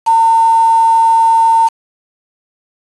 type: tone with quantisation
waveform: sine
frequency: 907 Hz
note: A#5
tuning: 48 cents flat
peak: -6 dBFS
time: 0.06-1.69 s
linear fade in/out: 20 ms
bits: 4
effects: resampled to 24000 Hz